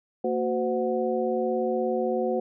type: tone cluster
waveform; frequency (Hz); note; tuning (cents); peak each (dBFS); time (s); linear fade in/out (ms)
sine; 229.1 / 370.5 / 513 / 734; A#3 / F#4 / C5 / F#5; -30 / +2 / -34 / -14; -30 / -28 / -27 / -32; 0.24-2.4; 5
effects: none